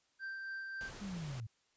triangle tone with tremolo, 1568 Hz, G6, in tune, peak -38 dBFS, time 0.19-0.91 s, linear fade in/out 50 ms, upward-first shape sine, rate 3.6 Hz, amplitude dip 25%
pink noise, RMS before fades -50 dBFS, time 0.81-1.4 s, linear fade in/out 0 ms
sine linear sweep, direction down, 207.7 to 104 Hz, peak -40 dBFS, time 1.01-1.47 s, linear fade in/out 10 ms
effects white hiss -75 dBFS RMS until 1.76 s + resampled to 16000 Hz

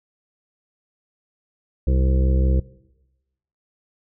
harmonic tone, 65.2 Hz, C2, 5 cents flat, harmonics 1 / 2 / 3 / 5 / 6 / 7 / 8, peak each -16 / -25 / -29 / -31 / -37 / -34 / -34 dBFS, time 1.87-2.6 s, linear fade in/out 5 ms, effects noise-tail reverb RT60 1.0 s tail -20 dB re dry

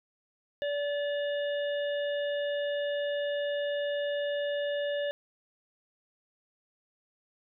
harmonic tone with a mistuned harmonic, 577 Hz, D5, 31 cents flat, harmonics 1 / 3 / 5 / 6, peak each -29 / -39 / -43 / -45 dBFS, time 0.62-5.11 s, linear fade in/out 0 ms, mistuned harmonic 6, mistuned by +57 cents, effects none

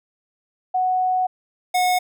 sine / square tone pair in turn, 740 / 728.5 Hz, F#5 / F#5, 0 / -27 cents, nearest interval unison, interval 27 cents, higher first, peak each -17 dBFS, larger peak neither, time 0.74-1.27 / 1.74-1.99 s, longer first, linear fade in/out 10 ms, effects none

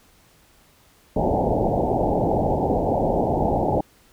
white low-pass noise, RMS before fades -21 dBFS, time 1.16-3.81 s, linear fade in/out 5 ms, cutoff 860 Hz, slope 96 dB/octave, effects pink hiss -56 dBFS RMS until 4.12 s

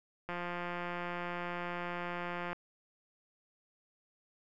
click train, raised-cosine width 0.5 ms, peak -24 dBFS, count 393, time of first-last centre 0.29-2.53 s, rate 175 Hz, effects none

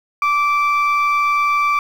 sine tone pair together, 1166 / 2336 Hz, D6 / D7, -13 / -10 cents, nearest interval octave, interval 1203 cents, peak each -13 / -18 dBFS, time 0.22-1.79 s, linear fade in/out 2 ms, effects tanh soft clip ceiling -10 dBFS + 7-bit

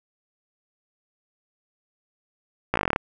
slowing click train, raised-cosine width 0.5 ms, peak -6 dBFS, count 11, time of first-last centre 2.74-2.961 s, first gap 16 ms, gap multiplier 1.07, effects none

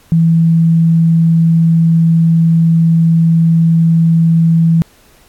sine tone, 164.81 Hz, E3, in tune, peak -6 dBFS, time 0.12-4.82 s, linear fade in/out 0 ms, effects pink hiss -47 dBFS RMS until 5.28 s + AAC 64 kbps

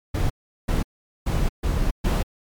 brown noise bursts at uneven times, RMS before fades -21 dBFS, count 5, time 0.14-0.3 / 0.68-0.83 / 1.26-1.49 / 1.63-1.91 / 2.04-2.23 s, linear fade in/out 10 ms, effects MP3 96 kbps

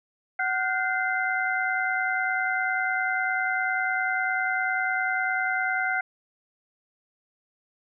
sine tone cluster, 747 / 1433 / 1543 / 2070 Hz, F#5 / F6 / G6 / C7, +16 / +44 / -28 / -19 cents, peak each -29 dBFS, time 0.39-6.01 s, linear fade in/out 5 ms, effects none

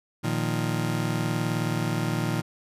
30% pulse chord, Bb suspended fourth, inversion none, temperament just, 116.54 / 155.39 / 174.81 Hz, Bb2 / Eb3 / F3, 0 / -2 / +2 cents, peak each -26 / -26 / -29 dBFS, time 0.23-2.42 s, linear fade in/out 20 ms, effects resampled to 32000 Hz

